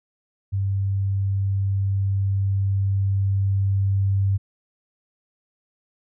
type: tone with level ramp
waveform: sine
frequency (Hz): 98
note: G2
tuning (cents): 0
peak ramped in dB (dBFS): -20 to -17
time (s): 0.52-4.38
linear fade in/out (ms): 20
effects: none

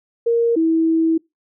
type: tone pair in turn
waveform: sine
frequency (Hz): 466.2 / 325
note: A#4 / E4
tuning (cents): 0 / -24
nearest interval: tritone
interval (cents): 624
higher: first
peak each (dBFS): -13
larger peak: neither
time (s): 0.26-0.56 / 0.56-1.18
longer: second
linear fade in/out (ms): 10
effects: noise-tail reverb RT60 0.2 s tail -25 dB re dry

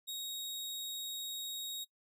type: tone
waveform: sawtooth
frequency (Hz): 3768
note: A#7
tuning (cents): +18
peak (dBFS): -36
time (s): 0.07-1.85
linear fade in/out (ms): 20
effects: noise-tail reverb RT60 0.1 s tail -21 dB re dry

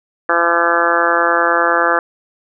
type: harmonic tone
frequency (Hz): 170.2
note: F3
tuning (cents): -44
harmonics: 2 / 3 / 4 / 5 / 6 / 7 / 8 / 9 / 10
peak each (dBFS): -23 / -19 / -21 / -22 / -23 / -18 / -19 / -19 / -20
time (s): 0.29-1.99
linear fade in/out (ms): 2
effects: none

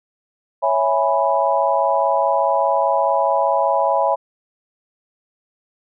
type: chord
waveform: sine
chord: C# minor seventh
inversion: none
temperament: equal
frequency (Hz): 554.4 / 659.3 / 830.6 / 987.8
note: C#5 / E5 / G#5 / B5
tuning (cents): 0 / 0 / 0 / 0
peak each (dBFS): -20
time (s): 0.62-4.16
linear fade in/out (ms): 20
effects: none

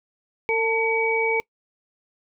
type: tone cluster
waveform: sine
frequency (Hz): 452.6 / 890 / 2268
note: A4 / A5 / C#7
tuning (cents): +49 / +20 / +39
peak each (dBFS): -22 / -27 / -23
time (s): 0.49-1.4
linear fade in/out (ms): 0
effects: noise-tail reverb RT60 0.1 s tail -24 dB re dry

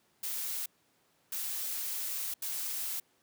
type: noise bursts at uneven times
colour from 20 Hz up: blue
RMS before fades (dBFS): -36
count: 3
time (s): 0.23-0.66 / 1.32-2.34 / 2.42-3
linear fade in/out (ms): 5
effects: pink hiss -70 dBFS RMS until 3.22 s + high-pass 150 Hz 12 dB/octave

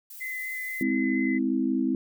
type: noise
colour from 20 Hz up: violet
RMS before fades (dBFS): -43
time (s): 0.1-0.83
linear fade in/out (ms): 5
type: tone with vibrato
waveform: sine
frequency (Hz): 2035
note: C7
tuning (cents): -49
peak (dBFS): -31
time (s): 0.2-1.39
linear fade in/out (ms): 20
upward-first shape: square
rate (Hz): 4.2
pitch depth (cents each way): 8
type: chord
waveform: sine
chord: Ab augmented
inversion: none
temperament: just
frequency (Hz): 207.7 / 259.6 / 324.5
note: Ab3 / C4 / E4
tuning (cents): 0 / -13 / -27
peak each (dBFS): -30 / -25 / -28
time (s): 0.81-1.95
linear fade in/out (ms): 2
effects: none

